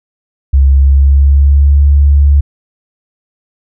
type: tone with pitch glide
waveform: sine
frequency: 68 to 71.26 Hz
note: C#2 to C#2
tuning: -33 to +48 cents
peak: -3 dBFS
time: 0.53-2.41 s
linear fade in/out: 10 ms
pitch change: +81 cents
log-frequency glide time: 0.68-1.81 s
effects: none